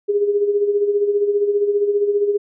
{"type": "tone with tremolo", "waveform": "sine", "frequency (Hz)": 408.9, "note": "G#4", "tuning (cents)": -27, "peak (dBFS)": -12, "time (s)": [0.08, 2.38], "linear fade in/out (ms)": 20, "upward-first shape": "sine", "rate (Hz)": 15, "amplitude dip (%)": 60, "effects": []}